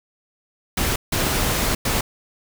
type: noise bursts at uneven times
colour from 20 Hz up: pink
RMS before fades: -21 dBFS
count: 3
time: 0.77-0.96 / 1.12-1.75 / 1.85-2.01 s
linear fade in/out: 5 ms
effects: none